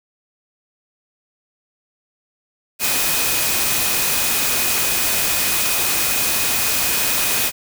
sine tone in noise, 2500 Hz, D#7, 8 cents sharp, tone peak -28 dBFS, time 2.79-7.52 s, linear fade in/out 50 ms, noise white, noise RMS -19 dBFS, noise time 2.79-7.52 s, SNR -12 dB, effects none

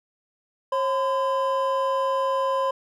triangle tone pair together, 540 / 1019.4 Hz, C#5 / C6, -45 / -45 cents, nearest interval major seventh, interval 1100 cents, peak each -22 dBFS, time 0.72-2.71 s, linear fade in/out 5 ms, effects none

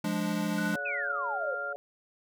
square chord, D diminished, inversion first, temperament equal, 174.61 / 207.7 / 293.7 Hz, F3 / Ab3 / D4, 0 / 0 / 0 cents, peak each -34 / -32 / -35 dBFS, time 0.04-0.76 s, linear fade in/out 5 ms
sine tone with pitch glide, 1480 to 1396.9 Hz, F#6 to F6, 0 to 0 cents, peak -33 dBFS, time 0.58-1.73 s, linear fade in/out 5 ms, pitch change -100 cents, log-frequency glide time 0.77-1.2 s
harmonic tone, 142 Hz, C#3, 42 cents sharp, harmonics 3 / 4 / 5, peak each -46 / -38 / -42 dBFS, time 0.74-1.76 s, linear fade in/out 0 ms
sine exponential sweep, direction down, 2626 to 490 Hz, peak -32 dBFS, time 0.85-1.55 s, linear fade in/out 10 ms
effects none

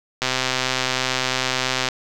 click train, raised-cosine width 0.2 ms, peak -3 dBFS, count 216, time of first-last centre 0.22-1.887 s, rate 129 Hz, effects none

